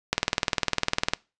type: click train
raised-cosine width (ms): 0.2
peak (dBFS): -3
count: 21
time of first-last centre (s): 0.13-1.135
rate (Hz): 19.9
effects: noise-tail reverb RT60 0.3 s tail -25 dB re dry + resampled to 22050 Hz